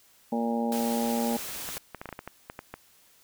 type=harmonic tone; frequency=116.54 Hz; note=A#2; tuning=in tune; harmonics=2 / 3 / 4 / 5 / 6 / 7 / 8; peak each=-27 / -41 / -34 / -35 / -44 / -33 / -45 dBFS; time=0.32-1.37 s; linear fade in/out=5 ms
type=noise; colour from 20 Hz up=white; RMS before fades=-37 dBFS; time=0.72-1.78 s; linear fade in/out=0 ms
type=clicks; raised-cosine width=0.5 ms; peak=-22 dBFS; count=12; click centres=1.689 / 1.77 / 1.947 / 2.015 / 2.057 / 2.09 / 2.127 / 2.191 / 2.276 / 2.499 / 2.591 / 2.74 s
effects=white hiss -60 dBFS RMS until 3.23 s